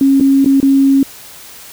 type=tone with dropouts; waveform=sine; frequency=273 Hz; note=C#4; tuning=26 cents flat; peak=-6 dBFS; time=0.01-1.03 s; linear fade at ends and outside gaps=2 ms; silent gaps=0.2-0.208 / 0.446-0.459 / 0.602-0.628 s; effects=white hiss -35 dBFS RMS until 1.72 s